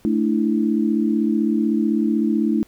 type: chord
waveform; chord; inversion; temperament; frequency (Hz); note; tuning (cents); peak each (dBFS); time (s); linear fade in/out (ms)
sine; A suspended fourth; none; equal; 220 / 293.7 / 329.6; A3 / D4 / E4; 0 / 0 / 0; -19 / -22 / -22; 0.05-2.63; 0
effects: pink hiss -55 dBFS RMS until 2.67 s